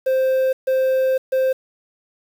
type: tone bursts at uneven times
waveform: triangle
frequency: 523.3 Hz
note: C5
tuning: in tune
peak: -13 dBFS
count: 3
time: 0.06-0.53 / 0.67-1.18 / 1.32-1.53 s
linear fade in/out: 10 ms
effects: 7-bit